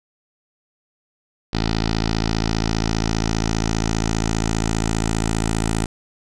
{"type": "tone with low-pass filter sweep", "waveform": "10% pulse", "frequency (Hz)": 55, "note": "A1", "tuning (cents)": 0, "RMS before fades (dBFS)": -21, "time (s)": [1.53, 5.86], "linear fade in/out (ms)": 5, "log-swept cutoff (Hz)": [4600, 8300], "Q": 3.1, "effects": []}